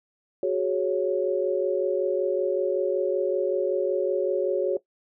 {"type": "chord", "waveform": "sine", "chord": "F# suspended second", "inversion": "none", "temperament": "equal", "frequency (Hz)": [370, 415.3, 554.4], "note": ["F#4", "G#4", "C#5"], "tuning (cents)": [0, 0, 0], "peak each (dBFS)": [-25, -28, -25], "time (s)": [0.43, 4.77], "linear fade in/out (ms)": 2, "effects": ["noise-tail reverb RT60 0.1 s tail -17 dB re dry"]}